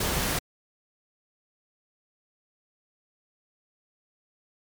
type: noise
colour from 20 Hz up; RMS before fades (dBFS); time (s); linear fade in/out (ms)
pink; -27; 0-0.39; 5
effects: MP3 96 kbps